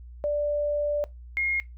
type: tone pair in turn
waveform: sine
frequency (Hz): 587.3 / 2144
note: D5 / C7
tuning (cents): 0 / +42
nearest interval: octave + minor seventh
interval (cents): 2242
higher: second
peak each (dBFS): -23 / -23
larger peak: neither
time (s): 0.24-1.04 / 1.37-1.6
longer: first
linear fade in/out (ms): 0
effects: noise-tail reverb RT60 0.2 s tail -21 dB re dry + added 60 Hz sine -41 dBFS peak until 1.77 s